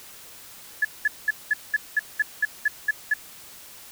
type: tone bursts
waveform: sine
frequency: 1711 Hz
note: A6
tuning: 49 cents flat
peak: -17 dBFS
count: 11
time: 0.82-3.139 s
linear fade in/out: 5 ms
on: 29 ms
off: 200 ms
effects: white hiss -45 dBFS RMS until 3.91 s